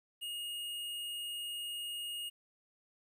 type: tone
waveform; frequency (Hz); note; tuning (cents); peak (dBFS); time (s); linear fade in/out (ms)
square; 2860; F7; +41; -39; 0.21-2.3; 20
effects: 12-bit